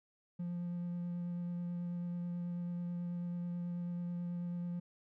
triangle tone with vibrato, 174.61 Hz, F3, in tune, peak -34 dBFS, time 0.39-4.8 s, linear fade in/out 10 ms, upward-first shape triangle, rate 9.2 Hz, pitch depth 12 cents each way, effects tanh soft clip ceiling -30 dBFS

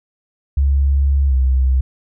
sine tone with pitch glide, 69.3 to 65.03 Hz, C#2 to C2, 0 to -10 cents, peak -11 dBFS, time 0.57-1.81 s, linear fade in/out 5 ms, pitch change -110 cents, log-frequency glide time 1.28-1.33 s, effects none

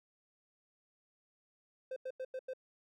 triangle tone bursts, 518 Hz, C5, 17 cents flat, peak -36 dBFS, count 5, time 1.91-2.535 s, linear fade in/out 5 ms, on 53 ms, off 90 ms, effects none

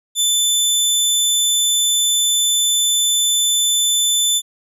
20% pulse tone, 3520 Hz, A7, in tune, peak -8 dBFS, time 0.15-4.42 s, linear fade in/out 50 ms, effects none

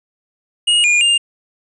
square tone with pitch steps, 2871 / 2425 / 2806 Hz, F7 / D#7 / F7, +47 / -45 / +8 cents, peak -11 dBFS, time 0.67-1.18 s, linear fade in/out 10 ms, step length 170 ms, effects resampled to 24000 Hz

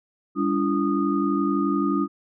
sine tone cluster, 199.3 / 286.5 / 338.1 / 1233 Hz, G3 / D4 / E4 / D#6, +29 / -43 / +44 / -16 cents, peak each -26 / -23 / -26 / -28 dBFS, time 0.35-2.08 s, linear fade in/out 50 ms, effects none

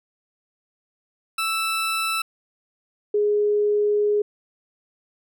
20% pulse / sine tone pair in turn, 1320 / 415.8 Hz, E6 / G#4, +2 / +2 cents, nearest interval octave + minor sixth, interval 2000 cents, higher first, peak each -17 dBFS, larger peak neither, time 1.38-2.22 / 3.14-4.22 s, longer second, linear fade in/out 5 ms, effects none

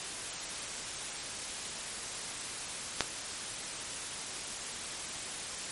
clicks, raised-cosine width 0.2 ms, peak -8 / -22 dBFS, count 2, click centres 3.007 / 3.021 s, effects white hiss -39 dBFS RMS until 5.71 s + MP3 48 kbps

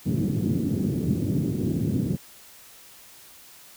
pink band-pass noise, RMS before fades -25 dBFS, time 0.05-2.17 s, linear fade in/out 20 ms, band 110 to 310 Hz, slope 24 dB/octave, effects white hiss -49 dBFS RMS until 3.76 s

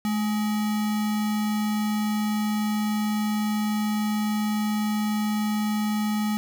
sine tone with sample-and-hold, 213.2 Hz, G#3, 46 cents sharp, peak -22 dBFS, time 0.05-6.37 s, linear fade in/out 0 ms, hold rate 1050 Hz, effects none

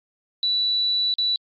sine tone with dropouts, 3951 Hz, B7, in tune, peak -19 dBFS, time 0.43-1.36 s, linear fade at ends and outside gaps 1 ms, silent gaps 1.14-1.184 s, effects Opus 48 kbps

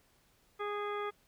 harmonic tone with a mistuned harmonic, 412.4 Hz, G#4, 12 cents flat, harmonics 1 / 2 / 3 / 4 / 5 / 6 / 8, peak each -37 / -44 / -39 / -49 / -47 / -54 / -53 dBFS, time 0.59-1.11 s, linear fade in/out 20 ms, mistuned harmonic 8, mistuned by +21 cents, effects pink hiss -69 dBFS RMS until 1.27 s

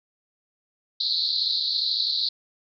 pink band-pass noise, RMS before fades -25 dBFS, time 1-2.29 s, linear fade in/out 5 ms, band 3900 to 4500 Hz, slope 96 dB/octave, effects none

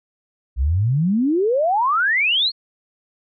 sine exponential sweep, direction up, 58.9 to 4435 Hz, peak -15 dBFS, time 0.56-2.52 s, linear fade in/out 50 ms, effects none

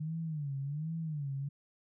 sine tone with vibrato, 149.9 Hz, D3, 36 cents sharp, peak -34 dBFS, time 0-1.49 s, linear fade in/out 10 ms, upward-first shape sine, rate 1.3 Hz, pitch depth 160 cents each way, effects none

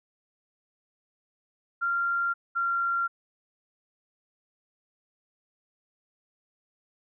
sine tone pair in turn, 1386 / 1378.9 Hz, F6 / F6, -14 / -22 cents, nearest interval unison, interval 8 cents, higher first, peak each -24 dBFS, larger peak neither, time 1.81-2.34 / 2.55-3.08 s, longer neither, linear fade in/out 20 ms, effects none

